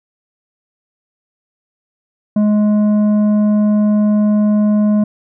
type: tone with tanh clipping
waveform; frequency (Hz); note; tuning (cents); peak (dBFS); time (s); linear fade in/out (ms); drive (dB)
triangle; 210; G#3; +19; -11; 2.36-5.04; 5; 12
effects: none